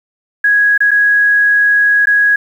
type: tone with dropouts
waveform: sine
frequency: 1661.2 Hz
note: G#6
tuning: in tune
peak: -7 dBFS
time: 0.44-2.36 s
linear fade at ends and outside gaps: 5 ms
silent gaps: 0.778-0.804 / 0.909-0.914 / 2.057-2.07 s
effects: 7-bit